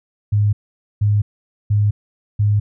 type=tone bursts; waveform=sine; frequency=103.83 Hz; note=G#2; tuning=in tune; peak=-12 dBFS; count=4; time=0.32-2.6 s; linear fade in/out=10 ms; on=210 ms; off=480 ms; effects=none